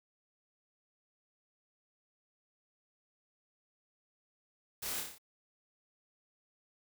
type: noise with echo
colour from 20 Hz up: white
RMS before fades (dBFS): -40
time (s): 4.82-5.01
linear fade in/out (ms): 10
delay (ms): 29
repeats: 6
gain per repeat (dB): -3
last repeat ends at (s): 5.184
effects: none